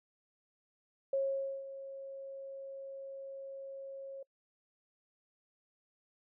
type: tone with ADSR envelope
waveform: sine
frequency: 544 Hz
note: C#5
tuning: 33 cents flat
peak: -28 dBFS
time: 1.13-4.23 s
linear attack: 4 ms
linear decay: 500 ms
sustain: -14 dB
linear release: 5 ms
effects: noise-tail reverb RT60 0.1 s tail -26 dB re dry